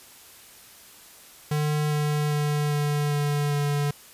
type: tone with pitch steps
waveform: square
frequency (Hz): 150.1 / 149.06 / 148.03 / 147.01 / 146 / 144.99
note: D3 / D3 / D3 / D3 / D3 / D3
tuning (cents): +38 / +26 / +14 / +2 / -10 / -22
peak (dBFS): -23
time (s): 1.51-3.91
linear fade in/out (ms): 5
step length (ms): 400
effects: white hiss -49 dBFS RMS until 4.13 s + resampled to 32000 Hz